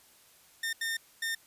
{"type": "tone bursts at uneven times", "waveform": "sawtooth", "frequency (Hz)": 1817, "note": "A#6", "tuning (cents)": -45, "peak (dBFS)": -27, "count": 3, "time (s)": [[0.63, 0.73], [0.81, 0.97], [1.22, 1.35]], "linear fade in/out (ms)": 5, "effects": ["white hiss -60 dBFS RMS until 1.46 s", "resampled to 32000 Hz"]}